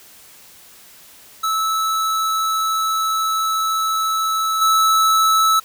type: tone with level steps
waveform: square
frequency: 1307 Hz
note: E6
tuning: 15 cents flat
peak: -18 / -13 dBFS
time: 1.43-5.6 s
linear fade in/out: 10 ms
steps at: 4.61 s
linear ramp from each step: 10 ms
effects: white hiss -45 dBFS RMS until 5.64 s